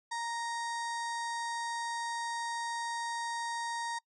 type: harmonic tone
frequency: 933 Hz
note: A#5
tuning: 1 cent sharp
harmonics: 1 / 2 / 4 / 5 / 6 / 7 / 8 / 9 / 10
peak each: -35 / -41 / -47 / -49 / -51 / -52 / -53 / -54 / -55 dBFS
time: 0.11-3.99 s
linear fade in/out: 10 ms
effects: noise-tail reverb RT60 0.1 s tail -25 dB re dry